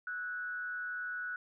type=tone with frequency modulation; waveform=sine; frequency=1474 Hz; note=F#6; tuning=7 cents flat; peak=-36 dBFS; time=0.07-1.36 s; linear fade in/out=2 ms; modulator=159 Hz; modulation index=0.41; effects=none